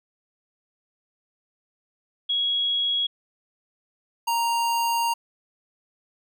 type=tone pair in turn; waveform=sine / square; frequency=3322 / 932.2 Hz; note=G#7 / A#5; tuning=0 / 0 cents; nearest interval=octave + minor seventh; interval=2200 cents; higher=first; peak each=-21 / -22 dBFS; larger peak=first; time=2.29-3.07 / 4.27-5.14 s; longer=second; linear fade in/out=10 ms; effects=none